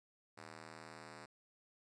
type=ring-modulated tone; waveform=5% pulse; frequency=160 Hz; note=D#3; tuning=49 cents sharp; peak=-37 dBFS; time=0.37-1.26 s; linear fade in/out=10 ms; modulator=40.1 Hz; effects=resampled to 22050 Hz + 13-bit